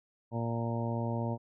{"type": "harmonic tone with a mistuned harmonic", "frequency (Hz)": 116.6, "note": "A#2", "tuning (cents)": 1, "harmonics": [1, 2, 3, 4, 5, 6, 7, 8], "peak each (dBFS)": [-33, -36, -42, -43, -40, -45, -46, -42], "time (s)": [0.31, 1.38], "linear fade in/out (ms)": 50, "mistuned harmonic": 8, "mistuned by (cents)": -17, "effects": []}